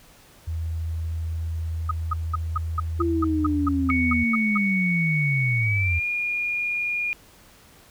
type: tone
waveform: sine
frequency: 81.5 Hz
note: E2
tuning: 19 cents flat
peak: -25 dBFS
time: 0.47-4.24 s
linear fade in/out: 10 ms
type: tone bursts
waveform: sine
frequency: 1255 Hz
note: D#6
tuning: 15 cents sharp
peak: -21 dBFS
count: 13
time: 1.89-4.576 s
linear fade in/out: 5 ms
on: 22 ms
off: 200 ms
type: linear sweep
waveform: sine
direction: down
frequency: 343.4 to 80 Hz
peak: -21 dBFS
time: 2.99-6 s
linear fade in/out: 20 ms
type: tone with pitch glide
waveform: sine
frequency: 2226 to 2427 Hz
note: C#7 to D#7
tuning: +7 to -44 cents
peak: -23 dBFS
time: 3.9-7.13 s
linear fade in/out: 0 ms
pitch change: +149 cents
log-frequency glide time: 5.59-6.04 s
effects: pink hiss -52 dBFS RMS until 7.9 s

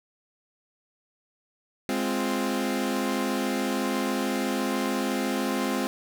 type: chord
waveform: sawtooth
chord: F minor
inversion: first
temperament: equal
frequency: 207.7 / 261.6 / 349.2 Hz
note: Ab3 / C4 / F4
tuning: 0 / 0 / 0 cents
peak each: -26 / -24 / -28 dBFS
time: 1.89-5.87 s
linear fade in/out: 0 ms
effects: none

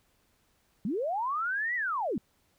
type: linear two-way sweep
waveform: sine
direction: up then down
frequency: 174.61 to 2000 to 174.61 Hz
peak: -28 dBFS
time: 0.85-2.18 s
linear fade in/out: 2 ms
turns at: 1.75 s
effects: pink hiss -70 dBFS RMS until 2.58 s

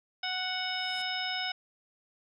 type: harmonic tone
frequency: 740 Hz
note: F#5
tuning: in tune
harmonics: 1 / 2 / 3 / 4 / 5 / 7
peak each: -38 / -38 / -38 / -38 / -38 / -38 dBFS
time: 0.23-1.52 s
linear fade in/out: 5 ms
type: noise with exponential growth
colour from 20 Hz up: white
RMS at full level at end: -48 dBFS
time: 0.42-1.02 s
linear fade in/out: 2 ms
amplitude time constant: 130 ms
effects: resampled to 24000 Hz

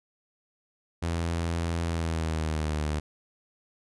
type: tone with pitch glide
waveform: sawtooth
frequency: 84 to 75.71 Hz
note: E2 to D#2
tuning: +33 to -47 cents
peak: -23 dBFS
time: 1.02-3 s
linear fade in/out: 10 ms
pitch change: -180 cents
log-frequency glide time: 1.86-2.8 s
effects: resampled to 24000 Hz

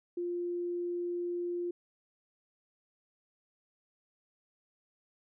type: tone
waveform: sine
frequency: 350 Hz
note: F4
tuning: 4 cents sharp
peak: -32 dBFS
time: 0.17-1.71 s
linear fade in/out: 5 ms
effects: none

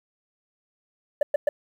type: tone bursts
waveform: sine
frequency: 584 Hz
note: D5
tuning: 10 cents flat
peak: -14 dBFS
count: 3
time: 1.21-1.49 s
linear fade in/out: 5 ms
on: 20 ms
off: 110 ms
effects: tanh soft clip ceiling -16 dBFS + 9-bit

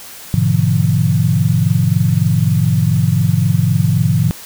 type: chord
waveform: sine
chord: G# diminished seventh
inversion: none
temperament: equal with one note detuned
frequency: 103.83 / 123.47 / 146.83 / 170.82 Hz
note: G#2 / B2 / D3 / F3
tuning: 0 / 0 / 0 / -38 cents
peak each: -16 dBFS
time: 0.34-4.31 s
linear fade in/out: 0 ms
effects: white hiss -34 dBFS RMS until 4.45 s

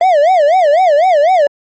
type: tone with vibrato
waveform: triangle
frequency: 659.3 Hz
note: E5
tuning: in tune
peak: -4 dBFS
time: 0.01-1.47 s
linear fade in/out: 2 ms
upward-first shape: sine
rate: 4 Hz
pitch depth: 250 cents each way
effects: MP3 32 kbps

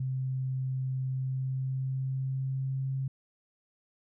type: tone with pitch glide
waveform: sine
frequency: 130.81 to 133.79 Hz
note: C3 to C3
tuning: 0 to +39 cents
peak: -29 dBFS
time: 0-3.08 s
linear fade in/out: 5 ms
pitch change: +39 cents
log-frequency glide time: 1.05-2.95 s
effects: none

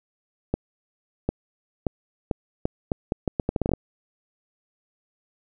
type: accelerating click train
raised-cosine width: 2 ms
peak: -9 dBFS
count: 16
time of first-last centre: 0.54-3.736 s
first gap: 750 ms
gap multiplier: 0.77
effects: none

